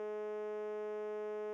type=tone with band-pass filter; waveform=5% pulse; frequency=211.6 Hz; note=G#3; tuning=33 cents sharp; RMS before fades=-41 dBFS; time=0-1.53 s; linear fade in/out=0 ms; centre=460 Hz; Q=6.1; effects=none